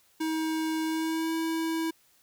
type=tone with pitch glide; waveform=square; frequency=318 to 325.2 Hz; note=D#4 to E4; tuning=+38 to -23 cents; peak=-28 dBFS; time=0.2-1.91 s; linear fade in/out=10 ms; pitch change=+39 cents; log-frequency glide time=0.83-1.34 s; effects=white hiss -64 dBFS RMS until 2.22 s